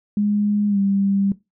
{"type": "tone with pitch glide", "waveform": "sine", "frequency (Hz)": [206.8, 197.46], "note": ["G#3", "G3"], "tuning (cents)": [-7, 13], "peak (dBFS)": -16, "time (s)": [0.17, 1.32], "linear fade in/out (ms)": 2, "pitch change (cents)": -80, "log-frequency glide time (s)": [0.68, 0.78], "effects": ["noise-tail reverb RT60 0.2 s tail -18 dB re dry"]}